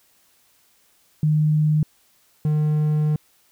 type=tone pair in turn; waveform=sine / triangle; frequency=152.9 / 151.93 Hz; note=D#3 / D#3; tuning=-30 / -41 cents; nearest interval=unison; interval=11 cents; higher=first; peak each=-15 dBFS; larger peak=neither; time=1.23-1.83 / 2.45-3.16 s; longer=second; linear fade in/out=2 ms; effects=white hiss -60 dBFS RMS until 3.51 s